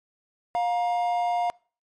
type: tone pair together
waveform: triangle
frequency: 707.2 / 944 Hz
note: F5 / A#5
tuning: +22 / +22 cents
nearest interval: perfect fourth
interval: 500 cents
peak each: -21 / -28 dBFS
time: 0.55-1.5 s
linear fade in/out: 0 ms
effects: noise-tail reverb RT60 0.4 s tail -25 dB re dry + MP3 48 kbps